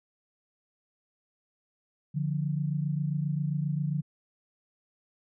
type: tone pair together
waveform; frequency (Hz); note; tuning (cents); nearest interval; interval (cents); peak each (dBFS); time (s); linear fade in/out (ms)
sine; 146.7 / 174.2; D3 / F3; -2 / -4; minor third; 298; -28 / -32; 2.14-4.02; 20
effects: none